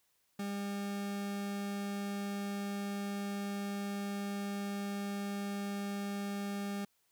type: tone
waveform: 40% pulse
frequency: 200.9 Hz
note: G3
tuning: 43 cents sharp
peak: -35 dBFS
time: 0.39-6.85 s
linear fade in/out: 5 ms
effects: white hiss -75 dBFS RMS until 7.11 s